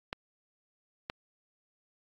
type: clicks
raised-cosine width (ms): 0.3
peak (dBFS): -18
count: 2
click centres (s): 0.129 / 1.099
effects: AAC 64 kbps